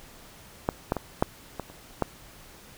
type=clicks; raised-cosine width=1 ms; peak=-9 / -9 / -15 / -6 / -17 / -30 / -9 dBFS; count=7; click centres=0.689 / 0.921 / 0.967 / 1.225 / 1.597 / 1.7 / 2.023 s; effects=pink hiss -50 dBFS RMS until 2.77 s

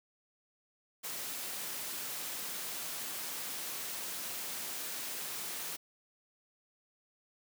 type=noise; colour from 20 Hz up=white; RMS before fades=-40 dBFS; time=1.03-5.77 s; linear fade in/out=20 ms; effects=high-pass 150 Hz 12 dB/octave

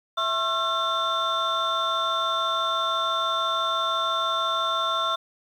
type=tone cluster; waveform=sine; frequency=658 / 1079 / 1353 / 3560 Hz; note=E5 / C#6 / E6 / A7; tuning=-3 / -47 / +45 / +20 cents; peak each=-30 / -26 / -25 / -27 dBFS; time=0.17-5.16 s; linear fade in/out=10 ms; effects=tanh soft clip ceiling -17 dBFS + 9-bit

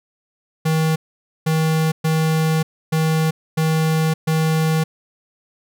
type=tone bursts at uneven times; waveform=square; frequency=158.9 Hz; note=D#3; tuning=37 cents sharp; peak=-16 dBFS; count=6; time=0.65-0.96 / 1.46-1.92 / 2.04-2.63 / 2.92-3.31 / 3.57-4.14 / 4.27-4.84 s; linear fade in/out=10 ms; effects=none

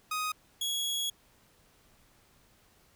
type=tone pair in turn; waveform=sawtooth; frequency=1250 / 3337 Hz; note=D#6 / G#7; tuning=+8 / +8 cents; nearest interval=octave + perfect fourth; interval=1700 cents; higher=second; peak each=-27 dBFS; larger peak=neither; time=0.11-0.32 / 0.61-1.1 s; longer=second; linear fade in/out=5 ms; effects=pink hiss -64 dBFS RMS until 2.95 s

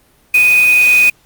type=tone in noise; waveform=sine; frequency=2489 Hz; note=D#7; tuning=in tune; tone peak=-6 dBFS; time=0.34-1.1 s; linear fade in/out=5 ms; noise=white; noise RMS=-23 dBFS; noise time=0.34-1.1 s; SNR=+14 dB; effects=pink hiss -52 dBFS RMS until 1.25 s + Opus 32 kbps

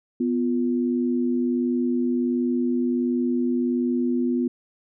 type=tone pair together; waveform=sine; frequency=247.8 / 349.2 Hz; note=B3 / F4; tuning=+6 / 0 cents; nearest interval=tritone; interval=594 cents; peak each=-21 / -26 dBFS; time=0.2-4.48 s; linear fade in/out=5 ms; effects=none

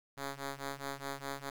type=ring-modulated tone; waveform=5% pulse; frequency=138.59 Hz; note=C#3; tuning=in tune; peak=-25 dBFS; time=0.17-1.5 s; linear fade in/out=5 ms; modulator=141 Hz; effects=none

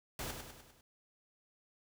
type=noise with echo; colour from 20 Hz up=pink; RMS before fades=-41 dBFS; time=0.19-0.31 s; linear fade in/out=2 ms; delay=100 ms; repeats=5; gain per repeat=-5 dB; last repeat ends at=0.81 s; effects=none

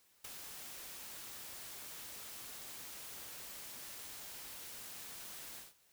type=noise with ADSR envelope; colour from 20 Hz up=white; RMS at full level=-44 dBFS; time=0.24-5.74 s; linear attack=8 ms; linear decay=8 ms; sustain=-5 dB; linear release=170 ms; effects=white hiss -70 dBFS RMS until 5.92 s

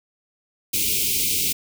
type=band-stop noise; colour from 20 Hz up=white; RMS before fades=-22 dBFS; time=0.73-1.53 s; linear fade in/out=10 ms; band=450 to 2200 Hz; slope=96 dB/octave; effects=none

